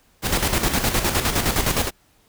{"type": "noise with tremolo", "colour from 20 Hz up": "pink", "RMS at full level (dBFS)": -19, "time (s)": [0.22, 1.91], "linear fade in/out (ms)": 50, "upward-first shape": "square", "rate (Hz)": 9.7, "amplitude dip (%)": 55, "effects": ["pink hiss -59 dBFS RMS until 2.28 s"]}